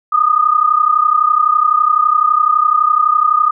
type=tone pair together; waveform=sine; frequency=1212.6 / 1244.5 Hz; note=D#6 / D#6; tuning=-45 / 0 cents; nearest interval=unison; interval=45 cents; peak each=-12 dBFS; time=0.12-3.51 s; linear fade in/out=10 ms; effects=none